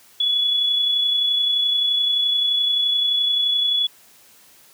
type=tone with amplitude modulation; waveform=sine; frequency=3400 Hz; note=G#7; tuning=40 cents sharp; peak=-15 dBFS; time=0.2-3.87 s; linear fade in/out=5 ms; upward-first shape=sine; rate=31.6 Hz; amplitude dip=35%; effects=white hiss -51 dBFS RMS until 4.73 s + high-pass 80 Hz 12 dB/octave